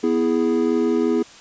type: chord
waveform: triangle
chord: E major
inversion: second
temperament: equal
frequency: 246.9 / 329.6 / 415.3 Hz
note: B3 / E4 / G#4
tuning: 0 / 0 / 0 cents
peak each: -19 dBFS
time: 0.03-1.23 s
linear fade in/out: 10 ms
effects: white hiss -44 dBFS RMS until 1.4 s + resampled to 16000 Hz